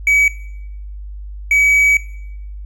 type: tone pair in turn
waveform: triangle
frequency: 2275 / 2275 Hz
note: C#7 / C#7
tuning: +44 / +44 cents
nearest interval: unison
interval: 0 cents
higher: neither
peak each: -8 dBFS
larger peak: neither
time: 0.07-0.28 / 1.51-1.97 s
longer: second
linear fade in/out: 2 ms
effects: noise-tail reverb RT60 0.8 s tail -17 dB re dry + added 50 Hz sine -27 dBFS peak until 2.65 s